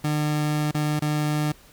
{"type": "tone with dropouts", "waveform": "30% pulse", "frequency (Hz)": 150.4, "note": "D3", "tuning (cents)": 42, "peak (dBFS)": -19, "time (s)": [0.04, 1.52], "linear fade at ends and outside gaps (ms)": 5, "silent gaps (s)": [[0.713, 0.745], [0.994, 1.019]], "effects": ["pink hiss -52 dBFS RMS until 1.72 s"]}